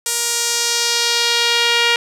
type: tone with band-pass filter sweep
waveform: sawtooth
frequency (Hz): 471.3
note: A#4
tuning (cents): +19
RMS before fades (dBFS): -17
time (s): 0.06-1.96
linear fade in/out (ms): 2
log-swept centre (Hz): 8500 to 2800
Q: 1.5
effects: none